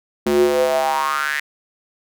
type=tone with high-pass filter sweep; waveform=square; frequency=72.3 Hz; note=D2; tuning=27 cents flat; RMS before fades=-18 dBFS; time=0.26-1.4 s; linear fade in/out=5 ms; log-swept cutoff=280 to 1900 Hz; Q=6.4; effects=none